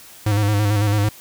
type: tone with vibrato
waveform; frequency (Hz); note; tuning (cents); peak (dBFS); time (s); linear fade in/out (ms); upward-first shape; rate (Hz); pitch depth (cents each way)
square; 103.83; G#2; 0; -16; 0.26-1.09; 5; square; 9; 42
effects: white hiss -43 dBFS RMS until 1.2 s